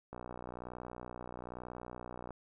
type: click train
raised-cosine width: 1 ms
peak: -30 dBFS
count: 134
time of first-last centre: 0.13-2.307 s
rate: 61.1 Hz
effects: none